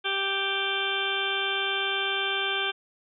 harmonic tone, 392 Hz, G4, in tune, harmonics 1 / 2 / 3 / 4 / 6 / 7 / 8 / 9, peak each -34 / -36 / -36 / -31 / -33 / -37 / -31 / -34 dBFS, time 0.04-2.72 s, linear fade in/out 20 ms, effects none

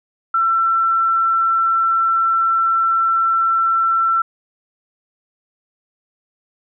sine tone, 1344 Hz, E6, 33 cents sharp, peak -13 dBFS, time 0.34-4.22 s, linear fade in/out 5 ms, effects none

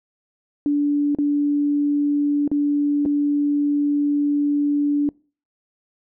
sine tone with dropouts, 290 Hz, D4, 22 cents flat, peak -16 dBFS, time 0.66-5.09 s, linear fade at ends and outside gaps 1 ms, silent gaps 1.149-1.186 / 2.477-2.515 / 3.053-3.059 s, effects noise-tail reverb RT60 0.4 s tail -26 dB re dry

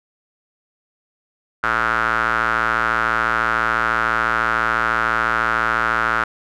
square tone with band-pass filter, 57 Hz, A#1, 38 cents flat, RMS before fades -19 dBFS, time 1.63-6.24 s, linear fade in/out 5 ms, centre 1400 Hz, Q 5.6, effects none

